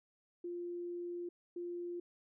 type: tone bursts at uneven times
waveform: sine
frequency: 349.2 Hz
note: F4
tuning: in tune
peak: -39 dBFS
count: 2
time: 0.44-1.29 / 1.56-2 s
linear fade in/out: 5 ms
effects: none